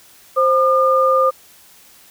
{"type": "tone pair together", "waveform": "sine", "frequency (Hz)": [525, 1208.2], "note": ["C5", "D6"], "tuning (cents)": [6, 49], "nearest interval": "octave + major second", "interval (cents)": 1443, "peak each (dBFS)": -14, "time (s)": [0.36, 1.31], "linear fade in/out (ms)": 20, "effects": ["white hiss -47 dBFS RMS until 2.1 s"]}